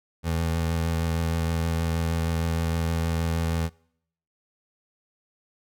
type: tone with vibrato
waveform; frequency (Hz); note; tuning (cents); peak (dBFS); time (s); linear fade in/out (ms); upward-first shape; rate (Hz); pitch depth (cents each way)
25% pulse; 82.41; E2; 0; -20; 0.23-3.7; 50; sine; 6.4; 18
effects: noise-tail reverb RT60 0.7 s tail -25 dB re dry